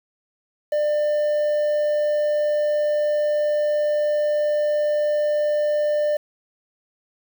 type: tone with quantisation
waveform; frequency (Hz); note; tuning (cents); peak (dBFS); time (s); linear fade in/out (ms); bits
triangle; 597; D5; +28; -16; 0.72-6.17; 5; 7
effects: none